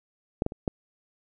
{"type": "clicks", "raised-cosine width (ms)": 2, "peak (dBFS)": [-10, -13, -24, -12], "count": 4, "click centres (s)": [0.421, 0.464, 0.521, 0.678], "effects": []}